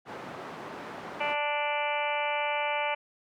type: band-pass noise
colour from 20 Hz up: white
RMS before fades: -41 dBFS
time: 0.05-1.36 s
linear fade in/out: 50 ms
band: 160 to 1100 Hz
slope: 12 dB/octave
type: harmonic tone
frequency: 293.7 Hz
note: D4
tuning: in tune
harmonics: 2 / 3 / 4 / 5 / 6 / 7 / 8 / 9 / 10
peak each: -33 / -31 / -39 / -40 / -44 / -39 / -33 / -41 / -40 dBFS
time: 1.2-2.95 s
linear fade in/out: 10 ms
effects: none